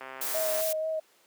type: click train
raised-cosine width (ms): 0.5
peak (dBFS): -25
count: 80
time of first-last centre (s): 0.01-0.608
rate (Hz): 132
type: noise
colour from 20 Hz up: blue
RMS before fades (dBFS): -32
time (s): 0.21-0.73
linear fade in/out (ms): 5
type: tone with vibrato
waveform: sine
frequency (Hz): 632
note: D#5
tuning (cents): +27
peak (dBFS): -27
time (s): 0.34-1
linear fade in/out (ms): 10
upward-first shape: sine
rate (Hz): 4.1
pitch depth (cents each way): 17
effects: pink hiss -62 dBFS RMS until 1.26 s + high-pass 400 Hz 12 dB/octave